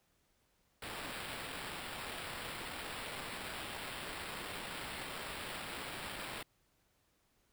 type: noise with sample-and-hold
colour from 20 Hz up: blue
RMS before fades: -44 dBFS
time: 0.82-6.43 s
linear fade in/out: 5 ms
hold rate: 6300 Hz
effects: pink hiss -75 dBFS RMS until 7.52 s